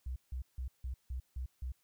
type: tone bursts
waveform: sine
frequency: 63.6 Hz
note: C2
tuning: 48 cents flat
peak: -36 dBFS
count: 7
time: 0.06-1.72 s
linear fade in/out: 5 ms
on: 100 ms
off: 160 ms
effects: white hiss -75 dBFS RMS until 1.83 s